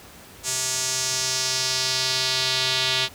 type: tone with band-pass filter sweep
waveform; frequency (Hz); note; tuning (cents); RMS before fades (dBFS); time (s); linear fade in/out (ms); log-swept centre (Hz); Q
square; 129.9; C3; -12; -24; 0.43-3.09; 50; 7300 to 3600; 2.3
effects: pink hiss -45 dBFS RMS until 3.14 s + high-pass 60 Hz 12 dB/octave